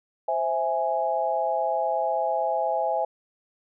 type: chord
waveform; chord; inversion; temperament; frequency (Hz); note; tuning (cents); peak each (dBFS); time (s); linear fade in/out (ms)
sine; C augmented; none; equal; 523.3 / 659.3 / 830.6; C5 / E5 / G#5; 0 / 0 / 0; -29 / -26 / -26; 0.28-3.05; 5
effects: none